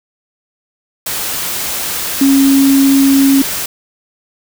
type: tone in noise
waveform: sine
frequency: 273.5 Hz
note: C#4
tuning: 23 cents flat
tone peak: -6 dBFS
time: 2.21-3.42 s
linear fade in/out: 5 ms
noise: white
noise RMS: -19 dBFS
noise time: 1.06-3.66 s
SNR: +10 dB
effects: none